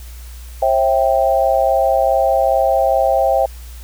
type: chord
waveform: sine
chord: C major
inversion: none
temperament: equal with one note detuned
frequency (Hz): 536.7 / 659.3 / 784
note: C5 / E5 / G5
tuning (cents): +44 / 0 / 0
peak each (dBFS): -16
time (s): 0.62-3.46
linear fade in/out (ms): 5
effects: added 60 Hz sine -31 dBFS peak until 3.83 s + white hiss -43 dBFS RMS until 3.83 s